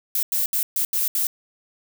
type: noise bursts at uneven times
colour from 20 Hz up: violet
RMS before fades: -22 dBFS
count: 6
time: 0.15-0.23 / 0.32-0.46 / 0.53-0.63 / 0.76-0.85 / 0.93-1.08 / 1.15-1.27 s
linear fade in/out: 2 ms
effects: none